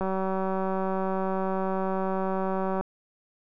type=click train; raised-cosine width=1 ms; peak=-16 dBFS; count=533; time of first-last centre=0.01-2.81 s; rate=190 Hz; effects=none